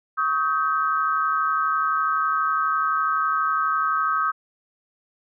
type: tone cluster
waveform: sine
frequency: 1119 / 1271 / 1556 Hz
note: C#6 / D#6 / G6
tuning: +16 / +36 / -13 cents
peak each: -27 / -21 / -27 dBFS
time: 0.17-4.32 s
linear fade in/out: 20 ms
effects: none